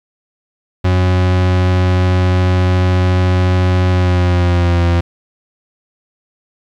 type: tone with pitch glide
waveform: 40% pulse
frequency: 91.4 to 86.27 Hz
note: F#2 to F2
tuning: -21 to -21 cents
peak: -9 dBFS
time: 0.84-5.01 s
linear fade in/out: 10 ms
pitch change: -100 cents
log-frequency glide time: 3.89-4.86 s
effects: low-pass 4000 Hz 12 dB/octave + 8-bit